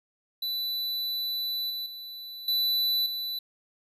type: tone with level steps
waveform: square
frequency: 3980 Hz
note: B7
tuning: 13 cents sharp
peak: -29 / -32 / -39 / -24 / -31 dBFS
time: 0.42-3.39 s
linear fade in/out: 5 ms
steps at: 1.7 / 1.86 / 2.48 / 3.06 s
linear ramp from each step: 2 ms
effects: resampled to 32000 Hz